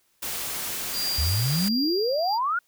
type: noise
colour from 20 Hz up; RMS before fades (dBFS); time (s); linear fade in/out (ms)
white; -31; 0.22-1.69; 10
type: tone with tremolo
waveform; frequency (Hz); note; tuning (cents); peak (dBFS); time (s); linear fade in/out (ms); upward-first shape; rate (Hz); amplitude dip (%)
triangle; 4770; D8; +26; -24; 0.92-2.39; 50; triangle; 1.4; 55
type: exponential sweep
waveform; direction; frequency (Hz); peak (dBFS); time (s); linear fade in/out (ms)
sine; up; 70.3 to 1480; -22; 1.18-2.59; 5
effects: white hiss -67 dBFS RMS until 2.67 s